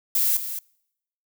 violet noise with echo, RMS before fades -21 dBFS, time 0.15-0.37 s, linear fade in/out 2 ms, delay 220 ms, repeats 1, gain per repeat -10 dB, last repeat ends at 0.59 s, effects noise-tail reverb RT60 0.8 s tail -26 dB re dry

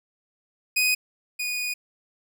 sawtooth tone pair in turn, 2497 / 2467 Hz, D#7 / D#7, +6 / -15 cents, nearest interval unison, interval 21 cents, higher first, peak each -16 / -23 dBFS, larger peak first, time 0.76-0.95 / 1.39-1.74 s, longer second, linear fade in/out 10 ms, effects none

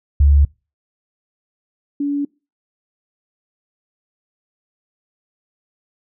sine tone pair in turn, 71.4 / 285.6 Hz, D2 / D4, -48 / -48 cents, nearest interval 2 octaves, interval 2400 cents, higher second, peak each -8 / -17 dBFS, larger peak first, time 0.2-0.45 / 2-2.25 s, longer neither, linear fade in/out 5 ms, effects noise-tail reverb RT60 0.3 s tail -25 dB re dry

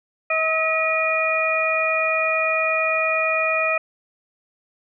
harmonic tone with a mistuned harmonic, 640 Hz, D#5, 49 cents sharp, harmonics 1 / 2 / 3 / 4, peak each -23 / -25 / -29 / -21 dBFS, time 0.3-3.78 s, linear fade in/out 5 ms, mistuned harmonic 4, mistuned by -80 cents, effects none

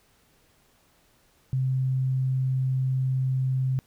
sine tone, 130.81 Hz, C3, in tune, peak -22 dBFS, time 1.53-3.79 s, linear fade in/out 0 ms, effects pink hiss -63 dBFS RMS until 3.86 s

